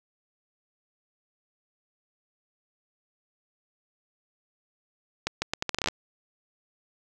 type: accelerating click train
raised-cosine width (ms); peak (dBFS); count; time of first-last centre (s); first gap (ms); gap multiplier
0.2; -9; 12; 5.27-5.885; 150; 0.77
effects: none